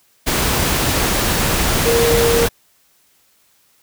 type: tone in noise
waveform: sine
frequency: 466.2 Hz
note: A#4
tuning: in tune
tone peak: -13 dBFS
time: 1.85-2.47 s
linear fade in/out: 20 ms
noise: pink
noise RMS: -17 dBFS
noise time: 0.26-2.49 s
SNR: +1 dB
effects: white hiss -57 dBFS RMS until 3.82 s